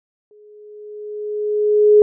sine tone with exponential growth, 420 Hz, G#4, 19 cents sharp, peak -5 dBFS, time 0.31-2.02 s, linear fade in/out 1 ms, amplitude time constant 370 ms, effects none

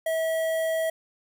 square tone with notch filter, 647 Hz, E5, 32 cents flat, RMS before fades -26 dBFS, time 0.06-0.9 s, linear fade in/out 5 ms, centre 4900 Hz, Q 0.76, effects 10-bit

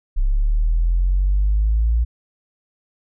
sine linear sweep, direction up, 32.7 to 58.27 Hz, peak -13 dBFS, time 0.16-2.05 s, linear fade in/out 20 ms, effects tanh soft clip ceiling -10 dBFS

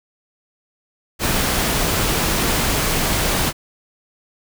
pink noise, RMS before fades -19 dBFS, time 1.19-3.53 s, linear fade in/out 50 ms, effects none

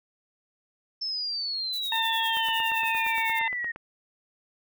sine exponential sweep, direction down, 5320 to 1847 Hz, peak -28 dBFS, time 1.01-3.72 s, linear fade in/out 10 ms
violet noise with tremolo, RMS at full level -38 dBFS, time 1.73-3.39 s, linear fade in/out 0 ms, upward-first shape triangle, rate 9.8 Hz, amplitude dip 95%
harmonic tone, 904 Hz, A5, 47 cents sharp, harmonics 1 / 2 / 3 / 4, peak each -28 / -30 / -34 / -37 dBFS, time 1.92-3.48 s, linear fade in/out 2 ms
click train, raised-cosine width 0.5 ms, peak -25 dBFS, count 13, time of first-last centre 2.37-3.76 s, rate 8.63 Hz
effects none

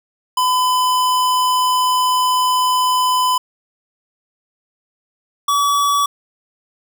square tone pair in turn, 1008 / 1141 Hz, B5 / C#6, +35 / +50 cents, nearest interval major second, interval 215 cents, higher second, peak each -14 dBFS, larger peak neither, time 0.37-3.38 / 5.48-6.06 s, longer first, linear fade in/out 5 ms, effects none

